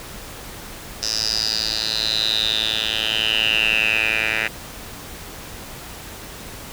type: tone with band-pass filter sweep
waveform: 10% pulse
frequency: 110 Hz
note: A2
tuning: in tune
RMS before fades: -21 dBFS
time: 1.02-4.48 s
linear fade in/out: 10 ms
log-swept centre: 5400 to 2200 Hz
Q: 9.3
effects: pink hiss -36 dBFS RMS until 6.72 s